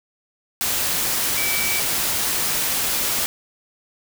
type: tone in noise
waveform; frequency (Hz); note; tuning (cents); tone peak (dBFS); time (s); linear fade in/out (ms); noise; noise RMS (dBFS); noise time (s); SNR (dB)
sine; 2301; D7; -36; -25; 1.37-1.8; 0; white; -22; 0.61-3.26; -6
effects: none